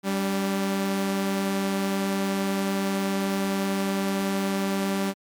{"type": "tone pair together", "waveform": "sawtooth", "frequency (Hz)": [195.71, 288.2], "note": ["G3", "D4"], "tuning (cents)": [-3, -33], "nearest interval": "perfect fifth", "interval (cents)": 670, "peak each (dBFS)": [-20, -29], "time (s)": [0.03, 5.14], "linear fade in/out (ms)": 50, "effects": ["MP3 96 kbps"]}